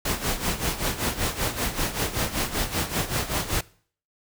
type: noise with tremolo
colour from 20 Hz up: pink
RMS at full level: -24 dBFS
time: 0.05-3.61 s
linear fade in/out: 5 ms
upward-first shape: sine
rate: 5.2 Hz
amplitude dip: 75%
effects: noise-tail reverb RT60 0.5 s tail -21 dB re dry